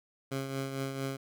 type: tone with tremolo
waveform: 15% pulse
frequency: 135.5 Hz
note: C#3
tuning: 39 cents flat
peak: -25 dBFS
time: 0.31-1.17 s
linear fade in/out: 10 ms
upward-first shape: triangle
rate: 4.4 Hz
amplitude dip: 55%
effects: none